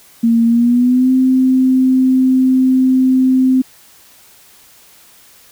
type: tone with pitch glide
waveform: sine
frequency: 230.9 to 259.2 Hz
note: A#3 to C4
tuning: -16 to -16 cents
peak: -8 dBFS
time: 0.23-3.62 s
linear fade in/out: 10 ms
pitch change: +200 cents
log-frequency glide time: 0.46-1.11 s
effects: white hiss -45 dBFS RMS until 5.51 s